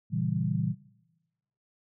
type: chord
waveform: sine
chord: A# diminished seventh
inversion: none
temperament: equal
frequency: 116.54 / 138.59 / 164.81 / 196 Hz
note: A#2 / C#3 / E3 / G3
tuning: 0 / 0 / 0 / 0 cents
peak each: -32 / -32 / -30 / -33 dBFS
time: 0.1-0.75 s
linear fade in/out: 50 ms
effects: noise-tail reverb RT60 1.0 s tail -20 dB re dry